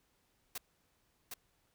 white noise with echo, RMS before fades -41 dBFS, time 0.55-0.58 s, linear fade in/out 5 ms, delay 760 ms, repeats 1, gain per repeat -3 dB, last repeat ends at 1.34 s, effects pink hiss -75 dBFS RMS until 1.74 s

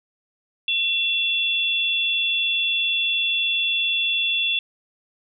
sine tone pair together, 2712 / 3435 Hz, E7 / A7, +49 / -42 cents, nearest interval major third, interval 409 cents, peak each -22 dBFS, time 0.68-4.59 s, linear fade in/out 2 ms, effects none

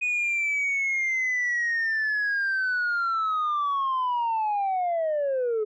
sine linear sweep, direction down, 2489 to 417.7 Hz, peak -21 dBFS, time 0.01-5.65 s, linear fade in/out 20 ms, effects tanh soft clip ceiling -21 dBFS

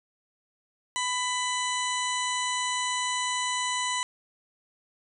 harmonic tone, 997 Hz, B5, 16 cents sharp, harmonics 1 / 2 / 3 / 4 / 6 / 7 / 8 / 9, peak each -30 / -33 / -35 / -36 / -38 / -38 / -39 / -40 dBFS, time 0.96-4.03 s, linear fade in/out 0 ms, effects none

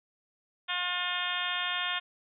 harmonic tone, 357.3 Hz, F4, 40 cents sharp, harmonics 2 / 3 / 4 / 5 / 6 / 7 / 8 / 9 / 10, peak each -41 / -38 / -37 / -37 / -41 / -39 / -39 / -36 / -37 dBFS, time 0.68-2 s, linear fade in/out 20 ms, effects none

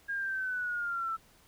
sine linear sweep, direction down, 1629 to 1318.5 Hz, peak -31 dBFS, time 0.08-1.17 s, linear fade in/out 20 ms, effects pink hiss -62 dBFS RMS until 1.47 s

